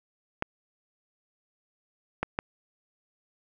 clicks, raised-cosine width 0.5 ms, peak -12 dBFS, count 3, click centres 0.424 / 2.23 / 2.389 s, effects none

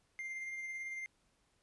triangle tone with tremolo, 2101 Hz, C7, 7 cents sharp, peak -37 dBFS, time 0.19-1.06 s, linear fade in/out 0 ms, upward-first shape triangle, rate 18 Hz, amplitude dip 35%, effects pink hiss -75 dBFS RMS until 1.62 s + resampled to 24000 Hz

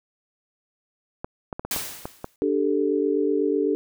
clicks, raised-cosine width 1 ms, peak -16 dBFS, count 7, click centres 1.245 / 1.528 / 1.595 / 1.65 / 1.763 / 2.055 / 2.244 s
white noise with exponential decay, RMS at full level -25 dBFS, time 1.71-2.36 s, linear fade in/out 2 ms, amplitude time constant 140 ms
sine chord, D suspended fourth, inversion none, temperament equal, 293.7 / 392 / 440 Hz, D4 / G4 / A4, 0 / 0 / 0 cents, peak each -24 dBFS, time 2.42-3.75 s, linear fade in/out 0 ms
effects none

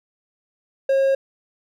triangle tone, 541 Hz, C#5, 42 cents flat, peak -13 dBFS, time 0.89-1.15 s, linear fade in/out 5 ms, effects none

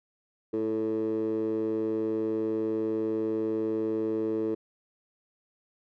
15% pulse tone with band-pass filter, 110 Hz, A2, in tune, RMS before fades -29 dBFS, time 0.53-4.55 s, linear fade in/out 10 ms, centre 390 Hz, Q 7.6, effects none

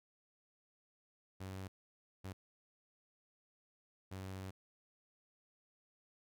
sawtooth tone bursts at uneven times, 95 Hz, F#2, 46 cents sharp, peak -40 dBFS, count 3, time 1.4-1.68 / 2.24-2.33 / 4.11-4.51 s, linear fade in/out 10 ms, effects none

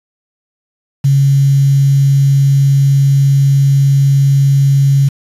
sine tone with quantisation, 138.3 Hz, C#3, 4 cents flat, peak -6 dBFS, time 1.04-5.09 s, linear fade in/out 10 ms, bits 5, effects resampled to 32000 Hz

